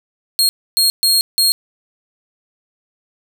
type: tone bursts at uneven times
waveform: sawtooth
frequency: 4256 Hz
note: C8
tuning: 29 cents sharp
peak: -8 dBFS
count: 4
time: 0.39-0.49 / 0.77-0.9 / 1.03-1.21 / 1.38-1.52 s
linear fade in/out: 0 ms
effects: none